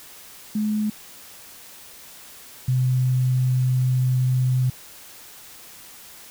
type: tone pair in turn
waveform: sine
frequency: 212.7 / 127.79 Hz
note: G#3 / C3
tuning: +42 / -40 cents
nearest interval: major sixth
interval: 882 cents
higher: first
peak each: -20 / -17 dBFS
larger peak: second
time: 0.55-0.9 / 2.68-4.7 s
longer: second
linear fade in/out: 5 ms
effects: white hiss -44 dBFS RMS until 6.3 s